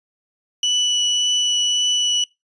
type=tone with vibrato; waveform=35% pulse; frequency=2960 Hz; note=F#7; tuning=in tune; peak=-14 dBFS; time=0.63-2.24 s; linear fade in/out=2 ms; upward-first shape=triangle; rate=1.8 Hz; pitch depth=8 cents each way; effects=noise-tail reverb RT60 0.2 s tail -22 dB re dry + resampled to 22050 Hz